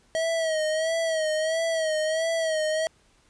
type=tone with vibrato; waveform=square; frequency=639 Hz; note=D#5; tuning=46 cents sharp; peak=-24 dBFS; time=0.15-2.87 s; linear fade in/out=0 ms; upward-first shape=sine; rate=1.5 Hz; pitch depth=58 cents each way; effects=pink hiss -62 dBFS RMS until 3.29 s + resampled to 22050 Hz